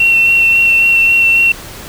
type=tone with vibrato; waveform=triangle; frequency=2715 Hz; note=F7; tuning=50 cents flat; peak=-3 dBFS; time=0-1.52 s; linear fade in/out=5 ms; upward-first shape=sine; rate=3.7 Hz; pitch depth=12 cents each way; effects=tanh soft clip ceiling -4 dBFS + pink hiss -30 dBFS RMS until 1.88 s